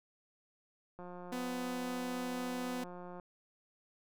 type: click train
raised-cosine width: 1 ms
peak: -35 dBFS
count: 394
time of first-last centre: 0.99-3.198 s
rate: 178 Hz
type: tone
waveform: sawtooth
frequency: 250 Hz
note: B3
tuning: 21 cents sharp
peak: -33 dBFS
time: 1.32-2.84 s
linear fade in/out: 5 ms
effects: none